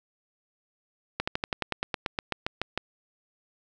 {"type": "slowing click train", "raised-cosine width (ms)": 0.3, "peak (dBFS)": -11, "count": 15, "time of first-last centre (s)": [1.2, 2.776], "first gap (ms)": 75, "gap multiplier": 1.06, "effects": []}